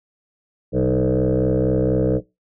sine tone with frequency modulation, 310 Hz, D#4, 6 cents flat, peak -14 dBFS, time 0.72-2.21 s, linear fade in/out 50 ms, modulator 64.2 Hz, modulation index 3.6, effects noise-tail reverb RT60 0.2 s tail -18 dB re dry + tanh soft clip ceiling -11 dBFS

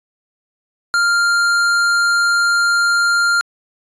sine tone with tanh clipping, 1396.9 Hz, F6, in tune, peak -14 dBFS, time 0.94-3.41 s, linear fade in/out 0 ms, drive 16 dB, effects resampled to 22050 Hz

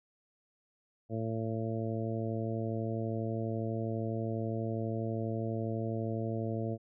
harmonic tone, 112.2 Hz, A2, 34 cents sharp, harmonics 1 / 2 / 3 / 4 / 5 / 6, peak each -35 / -38 / -40 / -41 / -42 / -43 dBFS, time 1.09-6.78 s, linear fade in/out 50 ms, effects none

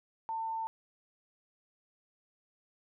sine tone, 897 Hz, A5, 33 cents sharp, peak -33 dBFS, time 0.29-0.67 s, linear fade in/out 0 ms, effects none

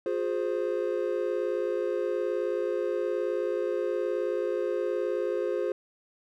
triangle chord, F minor, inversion none, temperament equal with one note detuned, 356.4 / 415.3 / 523.3 Hz, F4 / Ab4 / C5, +35 / 0 / 0 cents, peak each -29 dBFS, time 0.06-5.72 s, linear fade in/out 2 ms, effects none

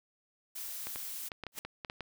blue noise, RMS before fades -41 dBFS, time 0.55-1.29 s, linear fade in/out 10 ms
clicks, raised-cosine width 0.3 ms, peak -24 dBFS, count 9, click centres 0.87 / 0.959 / 1.318 / 1.437 / 1.467 / 1.65 / 1.848 / 1.899 / 2.007 s
white noise with exponential growth, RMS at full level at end -36 dBFS, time 1.52-1.59 s, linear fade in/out 1 ms, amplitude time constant 15 ms
effects none

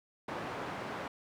white band-pass noise, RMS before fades -40 dBFS, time 0.28-1.08 s, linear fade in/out 5 ms, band 110 to 1200 Hz, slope 12 dB/octave, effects none

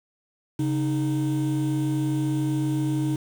triangle tone pair together, 137.6 / 308.9 Hz, C#3 / D#4, -12 / -12 cents, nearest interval octave + major second, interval 1400 cents, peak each -22 dBFS, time 0.59-3.16 s, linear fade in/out 5 ms, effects tanh soft clip ceiling -15 dBFS + 7-bit

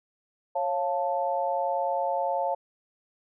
sine chord, Db augmented, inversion none, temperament equal with one note detuned, 548.6 / 698.5 / 880 Hz, Db5 / F5 / A5, -18 / 0 / 0 cents, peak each -29 dBFS, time 0.55-2.55 s, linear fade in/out 10 ms, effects none

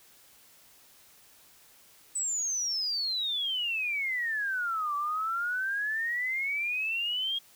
sine exponential two-way sweep, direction down then up, 8070 to 1150 to 3278 Hz, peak -28 dBFS, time 2.15-7.39 s, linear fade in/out 10 ms, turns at 4.95 s, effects white hiss -58 dBFS RMS until 7.55 s

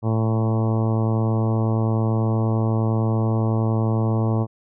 harmonic tone with a mistuned harmonic, 111.4 Hz, A2, 22 cents sharp, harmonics 1 / 2 / 3 / 4 / 5 / 6 / 7 / 8 / 9 / 10, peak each -19 / -25 / -29 / -31 / -33 / -35 / -36 / -37 / -38 / -39 dBFS, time 0.02-4.47 s, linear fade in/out 50 ms, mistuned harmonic 1, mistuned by +17 cents, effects none

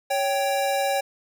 square tone pair together, 557 / 783.5 Hz, C#5 / G5, +8 / -1 cents, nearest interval tritone, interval 591 cents, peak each -25 dBFS, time 0.1-1.01 s, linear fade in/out 10 ms, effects none

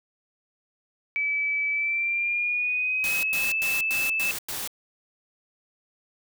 sine tone with pitch glide, 2300 to 2627 Hz, D7 to E7, -37 to -7 cents, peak -23 dBFS, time 1.16-4.31 s, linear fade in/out 0 ms, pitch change +230 cents, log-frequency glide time 1.71-3.53 s
white noise bursts, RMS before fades -32 dBFS, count 6, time 3.04-4.675 s, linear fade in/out 0 ms, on 190 ms, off 99 ms
effects none

